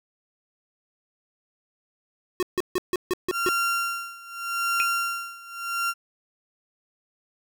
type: tone bursts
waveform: square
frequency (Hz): 365.3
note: F#4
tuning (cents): -22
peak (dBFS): -22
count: 7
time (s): 2.4-3.489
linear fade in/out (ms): 0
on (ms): 27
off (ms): 150
type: tone with tremolo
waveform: 35% pulse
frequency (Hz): 1380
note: F6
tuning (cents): -21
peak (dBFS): -20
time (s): 3.31-5.94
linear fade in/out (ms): 50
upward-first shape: sine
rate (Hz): 0.83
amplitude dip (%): 90
type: tone with exponential decay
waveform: sine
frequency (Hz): 2511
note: D#7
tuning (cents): +15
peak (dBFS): -17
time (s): 4.8-4.88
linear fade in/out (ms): 0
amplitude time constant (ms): 17
effects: none